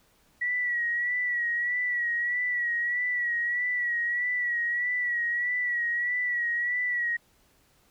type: tone with vibrato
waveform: sine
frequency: 1933 Hz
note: B6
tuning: 38 cents flat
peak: -25 dBFS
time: 0.41-7.17 s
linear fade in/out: 10 ms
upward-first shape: sine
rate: 1.6 Hz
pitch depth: 43 cents each way
effects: pink hiss -64 dBFS RMS until 7.9 s